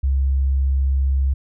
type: tone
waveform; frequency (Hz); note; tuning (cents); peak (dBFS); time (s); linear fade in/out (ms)
sine; 67.5; C#2; -45; -15; 0.03-1.34; 10
effects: none